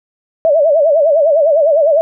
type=tone with vibrato; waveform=sine; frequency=611 Hz; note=D#5; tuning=32 cents flat; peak=-7 dBFS; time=0.45-2.01 s; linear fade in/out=0 ms; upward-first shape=sine; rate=9.9 Hz; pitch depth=150 cents each way; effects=none